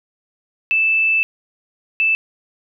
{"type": "tone bursts at uneven times", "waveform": "sine", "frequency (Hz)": 2637, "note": "E7", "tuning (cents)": 0, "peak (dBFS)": -13, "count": 2, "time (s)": [[0.71, 1.23], [2, 2.15]], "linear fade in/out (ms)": 0, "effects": []}